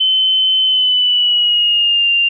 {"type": "tone with pitch glide", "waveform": "sine", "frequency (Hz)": [3059, 2789], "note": ["G7", "F7"], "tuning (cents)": [-43, -3], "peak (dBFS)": -10, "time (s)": [0, 2.29], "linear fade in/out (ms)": 10, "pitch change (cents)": -160, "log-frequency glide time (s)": [0.65, 2.09], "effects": []}